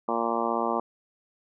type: harmonic tone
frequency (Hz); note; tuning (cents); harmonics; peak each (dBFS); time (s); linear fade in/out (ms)
116.1; A#2; -7; 2 / 3 / 4 / 5 / 6 / 7 / 8 / 9 / 10; -33 / -33 / -33 / -33 / -33 / -33 / -33 / -33 / -33; 0.08-0.8; 5
effects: none